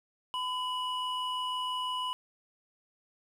triangle tone pair together, 1008 / 2938 Hz, B5 / F#7, +35 / -13 cents, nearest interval octave + perfect fifth, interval 1852 cents, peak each -31 / -34 dBFS, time 0.34-2.13 s, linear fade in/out 0 ms, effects none

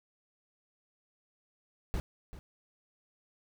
brown noise with echo, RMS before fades -32 dBFS, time 1.94-2 s, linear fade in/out 0 ms, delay 390 ms, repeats 1, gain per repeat -14 dB, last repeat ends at 2.39 s, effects none

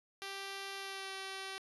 5% pulse tone with pitch glide, 392 to 385.7 Hz, G4 to G4, 0 to -28 cents, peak -30 dBFS, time 0.22-1.58 s, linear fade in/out 0 ms, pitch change -28 cents, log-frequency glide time 0.76-1.13 s, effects resampled to 24000 Hz + 11-bit

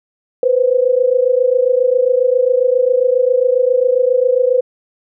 sine tone pair together, 491.6 / 519 Hz, B4 / C5, -8 / -14 cents, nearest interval minor second, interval 94 cents, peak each -13 dBFS, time 0.43-4.61 s, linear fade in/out 2 ms, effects none

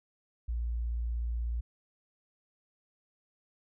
sine tone, 58.27 Hz, A#1, in tune, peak -30 dBFS, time 0.48-1.61 s, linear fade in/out 10 ms, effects none

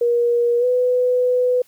sine tone with pitch glide, 476.2 to 498.4 Hz, A#4 to B4, +37 to +16 cents, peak -14 dBFS, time 0.01-1.62 s, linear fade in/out 5 ms, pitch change +79 cents, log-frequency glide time 0.59-0.65 s, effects white hiss -56 dBFS RMS until 1.67 s

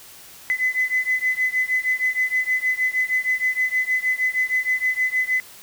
sine beating tone pair, 2016 / 2022.4 Hz, B6 / B6, +35 / +41 cents, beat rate 6.4 Hz, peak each -21 / -22 dBFS, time 0.5-5.4 s, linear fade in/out 0 ms, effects tanh soft clip ceiling -11 dBFS + white hiss -44 dBFS RMS until 5.62 s

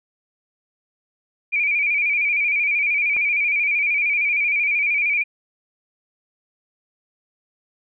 sine tone with vibrato, 2349 Hz, D7, in tune, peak -17 dBFS, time 1.52-5.24 s, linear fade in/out 20 ms, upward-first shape square, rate 13 Hz, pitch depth 48 cents each way
click, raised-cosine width 0.5 ms, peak -20 dBFS, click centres 3.166 s
effects none

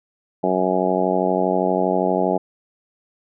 harmonic tone, 92.5 Hz, F#2, in tune, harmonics 2 / 3 / 4 / 5 / 6 / 7 / 8 / 9, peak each -25 / -26 / -24 / -25 / -26 / -23 / -28 / -25 dBFS, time 0.43-2.38 s, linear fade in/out 10 ms, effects none

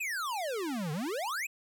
square exponential two-way sweep, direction down then up, 2642 to 143.4 to 2642 Hz, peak -33 dBFS, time 0-1.47 s, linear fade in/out 10 ms, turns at 0.92 s, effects none

